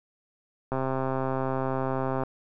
click train, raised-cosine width 1 ms, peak -15 dBFS, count 201, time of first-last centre 0.72-2.235 s, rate 132 Hz, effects none

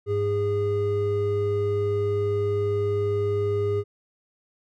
triangle tone pair together, 102.5 / 410 Hz, G#2 / G#4, -22 / -22 cents, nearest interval 2 octaves, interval 2400 cents, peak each -25 / -21 dBFS, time 0.06-3.84 s, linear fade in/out 50 ms, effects none

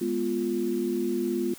sine chord, F diminished, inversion first, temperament equal, 207.7 / 246.9 / 349.2 Hz, Ab3 / Cb4 / F4, 0 / 0 / 0 cents, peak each -32 / -30 / -27 dBFS, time 0.01-1.54 s, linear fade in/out 5 ms, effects white hiss -47 dBFS RMS until 1.58 s

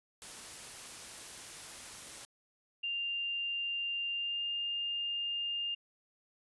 white noise, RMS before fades -47 dBFS, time 0.22-2.25 s, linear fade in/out 0 ms
sine tone with pitch glide, 2793 to 2811 Hz, F7 to F7, -1 to +11 cents, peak -33 dBFS, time 2.83-5.75 s, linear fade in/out 10 ms, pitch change +12 cents, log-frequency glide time 4.13-4.43 s
effects resampled to 24000 Hz

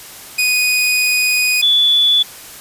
sawtooth / sine tone pair in turn, 2484 / 3449 Hz, D#7 / A7, -3 / -35 cents, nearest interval tritone, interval 568 cents, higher second, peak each -9 dBFS, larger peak neither, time 0.38-1.62 / 1.62-2.23 s, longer first, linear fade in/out 10 ms, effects white hiss -35 dBFS RMS until 2.6 s + resampled to 32000 Hz

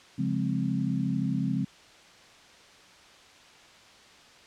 sine chord, Db major seventh, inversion none, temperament equal with one note detuned, 138.59 / 176.13 / 207.7 / 261.6 Hz, Db3 / F3 / Ab3 / C4, 0 / +15 / 0 / 0 cents, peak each -31 dBFS, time 0.18-1.65 s, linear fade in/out 10 ms, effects white hiss -53 dBFS RMS until 4.46 s + low-pass 5000 Hz 12 dB/octave

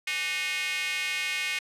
square tone with high-pass filter, 166.8 Hz, E3, 21 cents sharp, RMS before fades -30 dBFS, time 0.07-1.59 s, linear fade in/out 5 ms, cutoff 2300 Hz, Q 4.1, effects low-pass 12000 Hz 12 dB/octave

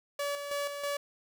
sawtooth tone with tremolo, 572 Hz, D5, 46 cents flat, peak -27 dBFS, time 0.19-0.97 s, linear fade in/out 5 ms, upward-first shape square, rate 3.1 Hz, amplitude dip 50%, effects none

